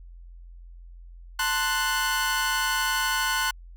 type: chord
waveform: sawtooth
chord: F# diminished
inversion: first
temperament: equal with one note detuned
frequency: 885.6 / 1046.5 / 1480 Hz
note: A5 / C6 / F#6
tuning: +11 / 0 / 0 cents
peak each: -27 / -25 / -22 dBFS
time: 1.39-3.51 s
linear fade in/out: 5 ms
effects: added 43 Hz sine -42 dBFS peak until 3.76 s